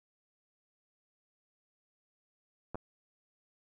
clicks, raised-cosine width 1 ms, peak -25 dBFS, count 2, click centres 2.746 / 2.755 s, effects none

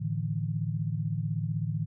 sine chord, A suspended fourth, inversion none, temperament equal with one note detuned, 110 / 148.88 / 164.81 Hz, A2 / D3 / E3, 0 / +24 / 0 cents, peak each -32 / -32 / -33 dBFS, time 0-1.86 s, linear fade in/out 20 ms, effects none

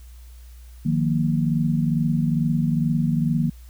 sine chord, Eb suspended second, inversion none, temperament equal with one note detuned, 155.56 / 177.87 / 233.1 Hz, Eb3 / F3 / Bb3, 0 / +32 / 0 cents, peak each -21 / -25 / -23 dBFS, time 0.85-3.5 s, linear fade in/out 10 ms, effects added 60 Hz sine -40 dBFS peak until 3.69 s + white hiss -56 dBFS RMS until 3.69 s

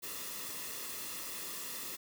white noise with comb filter, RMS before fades -42 dBFS, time 0.02-1.97 s, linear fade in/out 20 ms, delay 1.3 ms, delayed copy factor -0.6, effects none

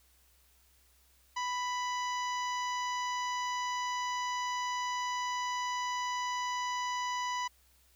harmonic tone, 990 Hz, B5, 4 cents sharp, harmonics 1 / 2 / 3 / 4 / 5 / 6 / 7, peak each -33 / -40 / -44 / -49 / -49 / -47 / -52 dBFS, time 1.36-7.48 s, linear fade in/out 10 ms, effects added 63 Hz sine -67 dBFS peak until 7.95 s + white hiss -67 dBFS RMS until 7.95 s

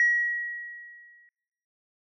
sine tone with exponential decay, 1910 Hz, A#6, 42 cents sharp, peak -16 dBFS, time 0-1.29 s, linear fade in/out 1 ms, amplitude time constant 280 ms, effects noise-tail reverb RT60 1.0 s tail -26 dB re dry + tanh soft clip ceiling -14 dBFS

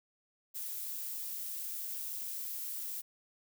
violet noise, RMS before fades -40 dBFS, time 0.54-3.02 s, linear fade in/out 20 ms, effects none

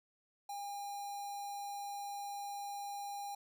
square tone with notch filter, 808 Hz, G#5, 48 cents flat, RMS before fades -43 dBFS, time 0.49-3.35 s, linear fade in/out 5 ms, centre 2200 Hz, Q 1.2, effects none

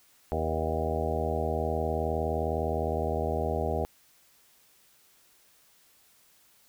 harmonic tone with a mistuned harmonic, 79.6 Hz, D#2, 40 cents sharp, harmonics 1 / 2 / 3 / 4 / 5 / 6 / 7 / 8 / 9 / 10, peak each -32 / -38 / -38 / -41 / -35 / -34 / -40 / -35 / -36 / -38 dBFS, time 0.32-3.85 s, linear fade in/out 0 ms, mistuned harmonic 7, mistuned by +53 cents, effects white hiss -62 dBFS RMS until 6.68 s

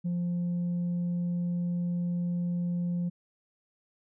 sine tone, 174.9 Hz, F3, 3 cents sharp, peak -25 dBFS, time 0.04-3.1 s, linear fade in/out 20 ms, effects tanh soft clip ceiling -26 dBFS

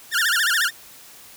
sawtooth tone with vibrato, 1594 Hz, G6, 28 cents sharp, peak -14 dBFS, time 0.11-0.71 s, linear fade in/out 50 ms, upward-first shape sine, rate 14 Hz, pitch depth 250 cents each way, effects white hiss -45 dBFS RMS until 1.36 s

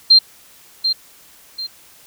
sine tone with echo, 4172 Hz, C8, 6 cents flat, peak -5 dBFS, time 0.1-0.19 s, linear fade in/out 10 ms, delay 740 ms, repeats 2, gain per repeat -9 dB, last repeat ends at 1.67 s, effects white hiss -47 dBFS RMS until 2.06 s

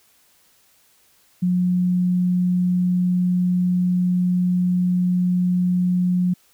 sine tone, 179.9 Hz, F#3, 48 cents flat, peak -16 dBFS, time 1.42-6.34 s, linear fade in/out 10 ms, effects white hiss -58 dBFS RMS until 6.53 s

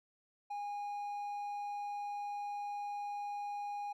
triangle tone, 819 Hz, G#5, 24 cents flat, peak -36 dBFS, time 0.5-3.93 s, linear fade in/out 10 ms, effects none

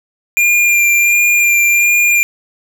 square tone with vibrato, 2396 Hz, D7, 34 cents sharp, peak -9 dBFS, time 0.37-2.23 s, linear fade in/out 0 ms, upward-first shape sine, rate 1.4 Hz, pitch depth 15 cents each way, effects none

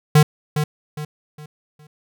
square tone with echo, 150.7 Hz, D3, 45 cents sharp, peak -9 dBFS, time 0.15-0.23 s, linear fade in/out 5 ms, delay 410 ms, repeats 4, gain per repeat -9 dB, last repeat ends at 1.87 s, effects none

